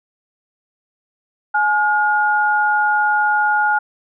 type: tone pair together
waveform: sine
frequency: 843.3 / 1428 Hz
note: G#5 / F6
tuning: +26 / +38 cents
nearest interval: major sixth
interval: 912 cents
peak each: -16 dBFS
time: 1.54-3.79 s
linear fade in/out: 10 ms
effects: none